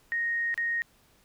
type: tone with dropouts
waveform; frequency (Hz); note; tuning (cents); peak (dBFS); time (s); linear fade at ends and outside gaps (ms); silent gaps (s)
sine; 1864.7; A#6; 0; -26; 0.12-0.82; 0; 0.542-0.577
effects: pink hiss -63 dBFS RMS until 1.24 s